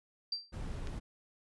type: tone with exponential decay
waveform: sine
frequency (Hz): 4699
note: D8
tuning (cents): 0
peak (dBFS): -30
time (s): 0.32-0.52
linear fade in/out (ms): 5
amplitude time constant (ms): 42
type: noise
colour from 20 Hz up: brown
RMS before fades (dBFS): -40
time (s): 0.52-1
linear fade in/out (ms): 20
type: click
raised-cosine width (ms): 0.2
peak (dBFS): -29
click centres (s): 0.872
effects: resampled to 24000 Hz